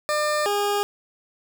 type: tone pair in turn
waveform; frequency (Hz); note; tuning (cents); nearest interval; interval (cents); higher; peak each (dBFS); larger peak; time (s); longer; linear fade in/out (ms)
20% pulse; 600 / 408.6; D5 / G#4; +37 / -28; perfect fifth; 665; first; -16; neither; 0.09-0.46 / 0.46-0.83; neither; 0
effects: none